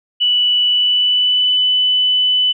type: tone with pitch glide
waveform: sine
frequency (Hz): 2960 to 3000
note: F#7 to F#7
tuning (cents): 0 to +23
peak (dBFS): -11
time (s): 0.2-2.53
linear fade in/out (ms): 20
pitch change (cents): +23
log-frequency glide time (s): 0.66-1.66
effects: none